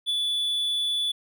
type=tone with ADSR envelope; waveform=triangle; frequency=3455 Hz; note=A7; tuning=32 cents flat; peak=-20 dBFS; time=0.06-1.12 s; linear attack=34 ms; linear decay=17 ms; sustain=-2 dB; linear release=9 ms; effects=none